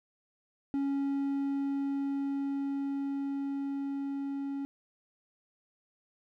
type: tone with level ramp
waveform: triangle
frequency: 277.6 Hz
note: C#4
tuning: 3 cents sharp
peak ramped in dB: -26 to -31 dBFS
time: 0.74-4.65 s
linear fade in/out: 0 ms
effects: none